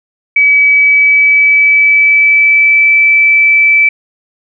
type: tone with pitch glide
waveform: sine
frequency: 2283 to 2315 Hz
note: D7 to D7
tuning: -50 to -25 cents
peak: -4 dBFS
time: 0.36-3.89 s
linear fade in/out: 5 ms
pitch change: +25 cents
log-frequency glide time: 0.68-2.95 s
effects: none